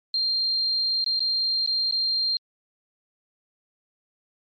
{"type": "tone with dropouts", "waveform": "sine", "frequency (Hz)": 4186, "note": "C8", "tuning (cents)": 0, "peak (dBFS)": -21, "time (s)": [0.14, 2.37], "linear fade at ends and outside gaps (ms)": 2, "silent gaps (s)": [[1.043, 1.062], [1.194, 1.204], [1.663, 1.674], [1.912, 1.923]], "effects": ["MP3 48 kbps"]}